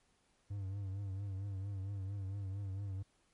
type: tone with vibrato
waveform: triangle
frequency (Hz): 98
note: G2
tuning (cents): 0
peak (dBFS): -36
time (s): 0.5-3.03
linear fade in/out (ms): 10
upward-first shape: triangle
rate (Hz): 4.4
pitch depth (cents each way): 77
effects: pink hiss -74 dBFS RMS until 3.33 s + MP3 48 kbps